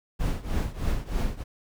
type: noise with tremolo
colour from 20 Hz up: brown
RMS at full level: -24 dBFS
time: 0.19-1.44 s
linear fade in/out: 20 ms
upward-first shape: triangle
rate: 3.2 Hz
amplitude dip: 90%
effects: none